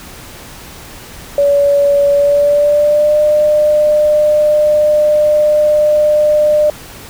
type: tone with pitch glide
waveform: sine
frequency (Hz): 569 to 601.4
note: C#5 to D5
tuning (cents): +45 to +41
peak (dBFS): -7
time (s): 1.38-6.7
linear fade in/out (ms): 2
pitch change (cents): +96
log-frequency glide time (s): 2.12-3.17
effects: pink hiss -33 dBFS RMS until 7.09 s